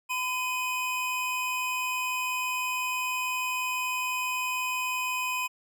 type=tone pair together; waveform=square; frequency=1009.9 / 2504 Hz; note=B5 / D#7; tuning=+38 / +10 cents; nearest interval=octave + major third; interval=1572 cents; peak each=-32 / -31 dBFS; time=0.09-5.48 s; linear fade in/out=20 ms; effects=none